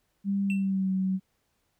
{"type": "tone with pitch glide", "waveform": "sine", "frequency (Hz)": [198.1, 188.94], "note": ["G3", "F#3"], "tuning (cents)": [18, 37], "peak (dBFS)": -24, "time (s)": [0.24, 1.2], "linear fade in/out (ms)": 50, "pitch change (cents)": -81, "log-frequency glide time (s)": [0.43, 0.92]}
{"type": "tone with exponential decay", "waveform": "triangle", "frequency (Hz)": 2688, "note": "E7", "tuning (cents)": 33, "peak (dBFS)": -29, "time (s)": [0.5, 0.7], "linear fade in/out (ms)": 1, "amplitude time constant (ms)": 42}
{"effects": ["pink hiss -74 dBFS RMS until 1.79 s"]}